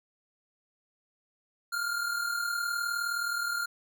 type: tone pair together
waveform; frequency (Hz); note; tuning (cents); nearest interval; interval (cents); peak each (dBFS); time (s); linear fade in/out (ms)
square; 1396.9 / 1436.2; F6 / F6; 0 / +48; unison; 48; -31 / -37; 1.72-3.66; 10
effects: none